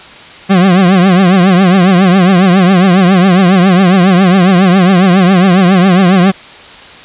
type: tone with vibrato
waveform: 40% pulse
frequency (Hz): 185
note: F#3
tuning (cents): 0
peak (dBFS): -3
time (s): 0.49-6.32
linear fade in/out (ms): 20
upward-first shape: triangle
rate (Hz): 7.3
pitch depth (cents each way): 140
effects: white hiss -32 dBFS RMS until 7.04 s + resampled to 8000 Hz